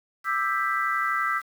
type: chord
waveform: sine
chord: E minor seventh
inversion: third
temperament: just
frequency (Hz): 1186.7 / 1318.5 / 1582.2 / 1977.8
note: D6 / E6 / G6 / B6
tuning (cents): +18 / 0 / +16 / +2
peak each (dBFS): -30 / -26 / -30 / -29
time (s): 0.24-1.42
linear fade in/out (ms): 50
effects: 8-bit